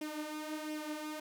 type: tone with flanger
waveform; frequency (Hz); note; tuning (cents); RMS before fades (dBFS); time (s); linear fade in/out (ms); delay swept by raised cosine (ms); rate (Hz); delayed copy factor
sawtooth; 305.8; D#4; -30; -41; 0.01-1.2; 5; 0.35 to 5.75; 1.4; +0.6
effects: none